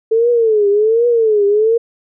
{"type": "tone with vibrato", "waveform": "sine", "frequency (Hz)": 440, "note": "A4", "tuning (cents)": 0, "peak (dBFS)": -9, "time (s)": [0.11, 1.78], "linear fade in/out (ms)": 10, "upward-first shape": "triangle", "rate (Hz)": 1.3, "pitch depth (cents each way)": 170, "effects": []}